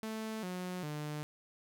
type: tone with pitch steps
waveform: sawtooth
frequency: 219.7 / 181.57 / 150.06 Hz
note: A3 / F#3 / D3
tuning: -2 / -32 / +38 cents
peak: -34 dBFS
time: 0.03-1.23 s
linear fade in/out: 0 ms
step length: 400 ms
effects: none